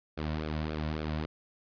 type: tone with flanger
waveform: sawtooth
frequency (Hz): 77.3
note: D#2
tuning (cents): -11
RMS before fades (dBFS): -34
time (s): 0.17-1.26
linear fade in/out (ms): 10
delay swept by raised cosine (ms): 1 to 2.5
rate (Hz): 3.6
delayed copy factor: -0.7
effects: resampled to 11025 Hz